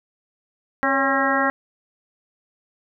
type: harmonic tone with a mistuned harmonic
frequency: 269.9 Hz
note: C#4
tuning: 46 cents flat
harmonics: 1 / 2 / 3 / 4 / 5 / 6 / 7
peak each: -25 / -25 / -25 / -25 / -25 / -25 / -25 dBFS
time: 0.83-1.5 s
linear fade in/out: 0 ms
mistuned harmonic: 2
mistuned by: +53 cents
effects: none